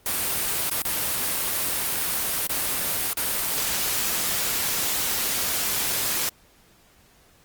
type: noise with dropouts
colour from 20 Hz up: white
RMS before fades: -25 dBFS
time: 0.06-6.29 s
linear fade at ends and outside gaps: 1 ms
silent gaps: 0.698-0.713 / 0.82-0.851 / 2.47-2.494 / 3.132-3.171 s
effects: pink hiss -57 dBFS RMS until 7.44 s + Opus 32 kbps